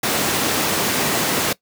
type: high-pass noise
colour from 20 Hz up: pink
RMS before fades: -20 dBFS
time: 0.03-1.53 s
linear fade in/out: 5 ms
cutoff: 180 Hz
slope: 12 dB/octave
effects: noise-tail reverb RT60 0.1 s tail -20 dB re dry